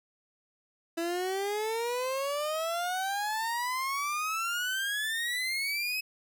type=exponential sweep; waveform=30% pulse; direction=up; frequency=330.1 to 2574 Hz; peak=-27 dBFS; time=0.97-6.01 s; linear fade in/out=10 ms; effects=none